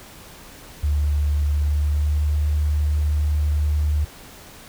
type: tone with pitch glide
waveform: sine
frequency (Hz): 73.42 to 74.79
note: D2 to D2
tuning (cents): 0 to +32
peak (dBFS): -17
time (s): 0.83-4.05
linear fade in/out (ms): 10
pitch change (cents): +32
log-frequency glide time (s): 1.54-2.31
effects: pink hiss -43 dBFS RMS until 4.68 s